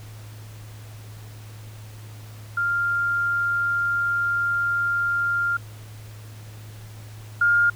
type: tone pair in turn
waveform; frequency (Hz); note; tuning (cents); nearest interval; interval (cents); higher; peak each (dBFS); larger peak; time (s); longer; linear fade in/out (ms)
sine; 1396.9 / 1410.7; F6 / F6; 0 / +17; unison; 17; second; -20 / -15; second; 2.57-5.57 / 7.41-7.7; first; 5
effects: added 107 Hz sine -38 dBFS peak until 7.75 s + pink hiss -48 dBFS RMS until 7.75 s